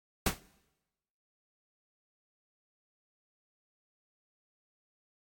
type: noise with exponential decay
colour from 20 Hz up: pink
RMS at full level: -23 dBFS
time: 0.26-0.4 s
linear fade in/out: 5 ms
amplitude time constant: 30 ms
effects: noise-tail reverb RT60 1.0 s tail -22 dB re dry + AAC 64 kbps